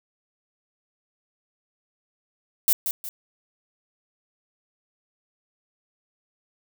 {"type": "noise with echo", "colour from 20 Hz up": "violet", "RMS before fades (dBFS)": -18, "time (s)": [2.68, 2.73], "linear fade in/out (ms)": 0, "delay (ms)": 180, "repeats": 2, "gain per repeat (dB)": -8, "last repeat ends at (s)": 3.09, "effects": []}